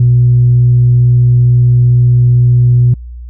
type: tone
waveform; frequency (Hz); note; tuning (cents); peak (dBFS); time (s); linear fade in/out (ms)
sine; 122.2; B2; -18; -3; 0-2.94; 5
effects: tanh soft clip ceiling 0 dBFS + added 60 Hz sine -24 dBFS peak until 3.29 s